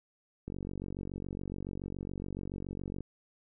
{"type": "click train", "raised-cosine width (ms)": 3, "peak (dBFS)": -26, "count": 120, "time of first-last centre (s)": [0.48, 3.007], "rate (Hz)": 47.1, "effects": []}